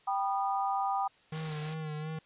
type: chord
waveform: sine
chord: G augmented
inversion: none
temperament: just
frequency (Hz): 784 / 980 / 1225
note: G5 / B5 / D#6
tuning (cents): 0 / -14 / -27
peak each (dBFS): -30 / -35 / -35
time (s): 0.07-1.08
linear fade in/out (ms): 10
type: noise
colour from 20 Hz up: white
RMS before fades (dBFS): -42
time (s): 1.32-1.75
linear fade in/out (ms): 20
type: tone with vibrato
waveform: square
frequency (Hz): 155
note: D#3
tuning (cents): -6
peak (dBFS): -36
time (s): 1.32-2.19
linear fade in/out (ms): 5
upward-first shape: sine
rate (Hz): 2.8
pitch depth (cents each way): 41
effects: white hiss -63 dBFS RMS until 2.25 s + resampled to 8000 Hz